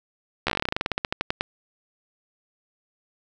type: slowing click train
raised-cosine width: 0.3 ms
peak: -7 dBFS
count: 22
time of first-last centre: 0.47-1.409 s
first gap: 13 ms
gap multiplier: 1.11
effects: none